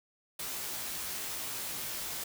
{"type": "noise with comb filter", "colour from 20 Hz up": "white", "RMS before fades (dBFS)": -38, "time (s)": [0.39, 2.24], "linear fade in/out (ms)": 5, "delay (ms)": 18, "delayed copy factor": 0.65, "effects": []}